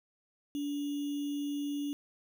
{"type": "tone with sample-and-hold", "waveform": "sine", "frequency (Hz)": 287.8, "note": "D4", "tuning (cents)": -35, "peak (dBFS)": -32, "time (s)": [0.55, 1.93], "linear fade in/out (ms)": 0, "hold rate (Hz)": 3150, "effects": []}